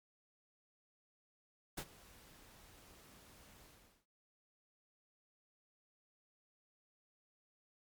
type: noise with ADSR envelope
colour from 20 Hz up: pink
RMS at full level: -41 dBFS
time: 1.77-4.06 s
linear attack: 12 ms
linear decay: 62 ms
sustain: -20 dB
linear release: 420 ms
effects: MP3 96 kbps